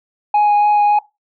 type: tone with vibrato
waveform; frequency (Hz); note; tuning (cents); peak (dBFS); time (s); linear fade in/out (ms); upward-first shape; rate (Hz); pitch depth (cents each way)
sine; 830.6; G#5; 0; -7; 0.34-0.99; 5; sine; 3.5; 10
effects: noise-tail reverb RT60 0.2 s tail -19 dB re dry + tanh soft clip ceiling -9 dBFS